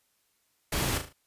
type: noise with echo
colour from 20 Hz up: pink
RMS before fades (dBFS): -29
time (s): 0.72-0.98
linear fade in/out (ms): 5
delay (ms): 37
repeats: 4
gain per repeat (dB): -7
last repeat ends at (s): 1.128
effects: white hiss -72 dBFS RMS until 1.26 s + resampled to 32000 Hz